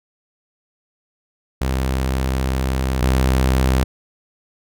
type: tone pair in turn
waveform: sawtooth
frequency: 65.41 / 64.96 Hz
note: C2 / C2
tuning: 0 / -12 cents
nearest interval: unison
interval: 12 cents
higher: first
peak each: -14 / -10 dBFS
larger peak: second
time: 1.61-3.02 / 3.02-3.84 s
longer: first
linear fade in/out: 5 ms
effects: none